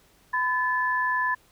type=tone pair together; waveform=sine; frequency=1006 / 1735.2 Hz; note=B5 / A6; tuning=+32 / -25 cents; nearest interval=major sixth; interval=943 cents; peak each=-25 dBFS; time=0.33-1.35 s; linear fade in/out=10 ms; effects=pink hiss -60 dBFS RMS until 1.51 s